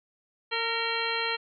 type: harmonic tone with a mistuned harmonic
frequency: 457.6 Hz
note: A#4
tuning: 32 cents flat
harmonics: 1 / 2 / 3 / 4 / 5 / 6 / 7 / 9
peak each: -35 / -35 / -35 / -35 / -35 / -35 / -35 / -35 dBFS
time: 0.51-1.37 s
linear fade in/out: 20 ms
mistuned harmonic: 4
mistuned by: +33 cents
effects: none